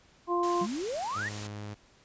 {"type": "harmonic tone", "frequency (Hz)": 349.2, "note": "F4", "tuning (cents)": 0, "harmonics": [1, 2, 3], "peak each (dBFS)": [-28, -34, -29], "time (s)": [0.27, 0.67], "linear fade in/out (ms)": 50}
{"type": "noise", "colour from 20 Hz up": "white", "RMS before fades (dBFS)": -41, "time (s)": [0.43, 1.47], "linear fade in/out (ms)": 2}
{"type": "exponential sweep", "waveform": "sine", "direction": "up", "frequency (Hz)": [175.1, 1965], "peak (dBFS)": -31, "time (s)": [0.61, 1.29], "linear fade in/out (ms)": 5}
{"type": "tone", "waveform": "sawtooth", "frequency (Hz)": 104.1, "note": "G#2", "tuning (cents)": 5, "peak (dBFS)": -34, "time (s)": [1.15, 1.75], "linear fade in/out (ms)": 20}
{"effects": ["pink hiss -61 dBFS RMS until 2.04 s", "resampled to 16000 Hz"]}